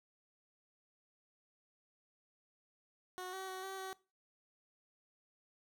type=tone with pitch steps; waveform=15% pulse; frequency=366.9 / 380.4 / 374.9 / 384.6 / 380 Hz; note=F#4 / F#4 / F#4 / G4 / F#4; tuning=-15 / +48 / +23 / -33 / +46 cents; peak=-36 dBFS; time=3.18-3.93 s; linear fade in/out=0 ms; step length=150 ms; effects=noise-tail reverb RT60 0.3 s tail -20 dB re dry